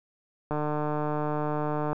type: click train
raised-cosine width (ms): 1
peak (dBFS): -16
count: 214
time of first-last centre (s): 0.51-1.93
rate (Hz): 150
effects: none